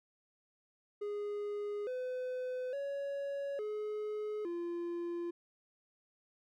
triangle tone with pitch steps, 412.9 / 506 / 560 / 423.8 / 344.4 Hz, G#4 / B4 / C#5 / G#4 / F4, -10 / +42 / +18 / +35 / -24 cents, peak -34 dBFS, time 1.01-5.31 s, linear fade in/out 10 ms, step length 860 ms, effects none

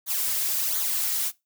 blue noise with flanger, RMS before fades -26 dBFS, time 0.06-1.32 s, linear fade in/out 50 ms, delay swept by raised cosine 0.37 to 3.47 ms, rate 1.4 Hz, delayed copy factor -0.8, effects noise-tail reverb RT60 0.2 s tail -20 dB re dry

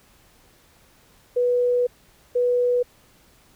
sine tone bursts at uneven times, 490.5 Hz, B4, 12 cents flat, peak -17 dBFS, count 2, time 1.36-1.87 / 2.35-2.83 s, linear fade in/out 10 ms, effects pink hiss -56 dBFS RMS until 3.55 s

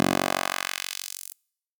10% pulse tone with high-pass filter sweep, 46.25 Hz, F#1, in tune, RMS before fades -28 dBFS, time 0-1.33 s, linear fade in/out 0 ms, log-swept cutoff 230 to 11000 Hz, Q 0.93, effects noise-tail reverb RT60 0.7 s tail -26 dB re dry

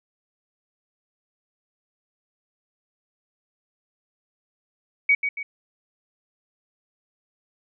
sine tone with echo, 2254 Hz, C#7, 28 cents sharp, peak -14 dBFS, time 5.09-5.15 s, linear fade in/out 5 ms, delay 140 ms, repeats 2, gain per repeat -7 dB, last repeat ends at 5.43 s, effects none

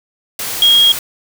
sine tone in noise, 3269 Hz, G#7, 28 cents flat, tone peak -6 dBFS, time 0.62-0.92 s, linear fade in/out 2 ms, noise white, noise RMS -22 dBFS, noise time 0.39-0.99 s, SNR +13 dB, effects none

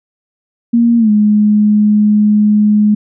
sine tone with pitch glide, 234.4 to 210 Hz, A#3 to G#3, +10 to +19 cents, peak -6 dBFS, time 0.73-2.95 s, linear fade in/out 10 ms, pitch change -191 cents, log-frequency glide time 0.98-1.1 s, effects none

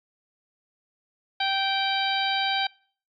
harmonic tone with a mistuned harmonic, 780 Hz, G5, 9 cents flat, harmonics 1 / 2 / 3 / 4 / 5 / 6, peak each -26 / -30 / -31 / -30 / -30 / -34 dBFS, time 1.4-2.67 s, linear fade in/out 5 ms, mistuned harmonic 5, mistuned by -27 cents, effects noise-tail reverb RT60 0.5 s tail -26 dB re dry + MP3 64 kbps

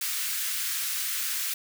white high-pass noise, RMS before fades -30 dBFS, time 0.01-1.54 s, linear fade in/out 5 ms, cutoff 1400 Hz, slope 24 dB/octave, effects none

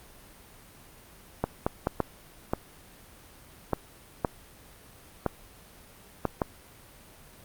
clicks, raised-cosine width 1 ms, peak -10 dBFS, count 10, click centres 1.44 / 1.665 / 1.871 / 2.003 / 2.535 / 3.733 / 4.248 / 5.263 / 6.253 / 6.418 s, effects pink hiss -52 dBFS RMS until 7.44 s + Opus 32 kbps

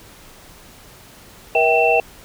sine tone cluster, 475.2 / 649 / 779 / 2687 Hz, A#4 / E5 / G5 / E7, +33 / -27 / -11 / +33 cents, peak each -18 dBFS, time 1.55-2 s, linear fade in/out 2 ms, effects pink hiss -44 dBFS RMS until 2.24 s

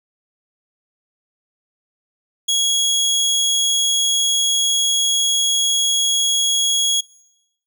25% pulse tone, 3322 Hz, G#7, in tune, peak -12 dBFS, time 2.48-7.01 s, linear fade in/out 10 ms, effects noise-tail reverb RT60 1.0 s tail -25 dB re dry

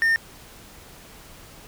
triangle tone, 1818 Hz, A#6, 44 cents flat, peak -15 dBFS, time 0.02-0.16 s, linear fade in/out 0 ms, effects pink hiss -46 dBFS RMS until 1.67 s

